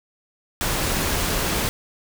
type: noise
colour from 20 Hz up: pink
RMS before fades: -23 dBFS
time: 0.61-1.69 s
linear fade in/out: 0 ms
effects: none